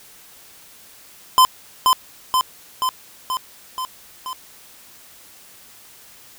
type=tone with echo; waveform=square; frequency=1027 Hz; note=C6; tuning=33 cents flat; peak=-9 dBFS; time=1.38-1.45 s; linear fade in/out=0 ms; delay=480 ms; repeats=6; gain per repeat=-3 dB; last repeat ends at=4.33 s; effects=white hiss -46 dBFS RMS until 6.38 s